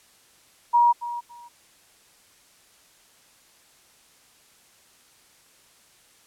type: tone with echo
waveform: sine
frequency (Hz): 953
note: A#5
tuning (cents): +38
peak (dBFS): -14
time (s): 0.73-0.93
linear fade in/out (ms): 20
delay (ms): 280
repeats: 2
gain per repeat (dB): -14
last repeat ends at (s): 1.49
effects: white hiss -57 dBFS RMS until 6.26 s + low-pass 11000 Hz 12 dB/octave